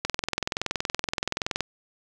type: click train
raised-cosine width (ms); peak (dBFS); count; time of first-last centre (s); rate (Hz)
0.2; -8; 34; 0.05-1.607; 21.2
effects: none